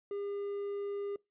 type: tone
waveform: triangle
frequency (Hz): 403.7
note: G#4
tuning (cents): -49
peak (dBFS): -33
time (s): 0.11-1.16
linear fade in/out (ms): 2
effects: noise-tail reverb RT60 0.2 s tail -23 dB re dry + resampled to 8000 Hz